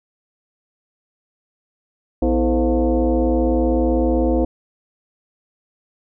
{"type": "tone with frequency modulation", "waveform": "sine", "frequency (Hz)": 133.9, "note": "C3", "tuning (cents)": 40, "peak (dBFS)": -14, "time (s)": [2.22, 4.45], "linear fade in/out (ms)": 5, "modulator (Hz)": 192, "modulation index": 2.4, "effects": []}